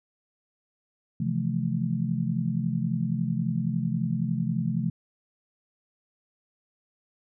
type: chord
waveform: sine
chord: F major seventh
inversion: second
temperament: just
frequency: 130.96 / 163.7 / 174.61 / 218.3 Hz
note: C3 / E3 / F3 / A3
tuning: +2 / -12 / 0 / -13 cents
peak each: -30 dBFS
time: 1.2-4.9 s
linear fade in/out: 5 ms
effects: none